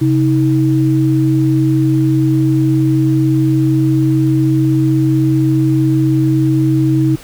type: tone pair together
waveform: sine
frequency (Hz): 133.6 / 317.8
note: C3 / D#4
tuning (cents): +36 / +37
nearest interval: octave + minor third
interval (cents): 1501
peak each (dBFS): -12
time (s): 0.01-7.16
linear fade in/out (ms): 10
effects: pink hiss -37 dBFS RMS until 7.23 s